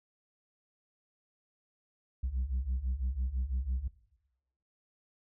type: beating tone pair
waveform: sine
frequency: 60.5 / 66.5 Hz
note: B1 / C2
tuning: -35 / +29 cents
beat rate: 6 Hz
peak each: -33 / -31 dBFS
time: 2.23-3.88 s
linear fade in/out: 10 ms
effects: noise-tail reverb RT60 0.9 s tail -19 dB re dry + tanh soft clip ceiling -27 dBFS